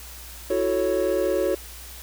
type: chord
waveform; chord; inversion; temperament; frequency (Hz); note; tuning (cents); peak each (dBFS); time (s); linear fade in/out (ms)
triangle; F# minor seventh; third; equal; 329.6 / 370 / 440 / 554.4; E4 / F#4 / A4 / C#5; 0 / 0 / 0 / 0; -27 / -23 / -26 / -22; 0.5-1.55; 5
effects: added 60 Hz sine -42 dBFS peak until 2.02 s + white hiss -42 dBFS RMS until 2.02 s